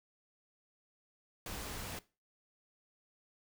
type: noise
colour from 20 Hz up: pink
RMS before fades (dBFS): -43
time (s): 1.46-1.99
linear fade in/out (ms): 2
effects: noise-tail reverb RT60 0.3 s tail -19 dB re dry